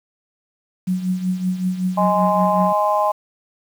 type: tone with tremolo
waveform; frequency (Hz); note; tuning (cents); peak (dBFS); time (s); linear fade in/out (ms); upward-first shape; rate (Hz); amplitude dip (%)
sine; 183.9; F#3; -10; -15; 0.87-2.73; 10; triangle; 5.3; 75
type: chord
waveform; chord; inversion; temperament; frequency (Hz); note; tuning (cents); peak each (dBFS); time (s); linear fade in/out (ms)
sine; Ab major; second; just; 623 / 830.6 / 1038.3; Eb5 / Ab5 / C6; +2 / 0 / -14; -19; 1.97-3.12; 10
effects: tanh soft clip ceiling -3 dBFS + 7-bit